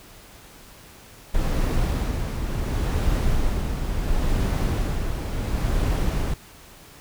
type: noise with tremolo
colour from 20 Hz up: brown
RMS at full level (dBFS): -21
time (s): 1.34-6.34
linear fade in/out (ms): 5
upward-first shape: sine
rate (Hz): 0.71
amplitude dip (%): 45
effects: pink hiss -47 dBFS RMS until 7 s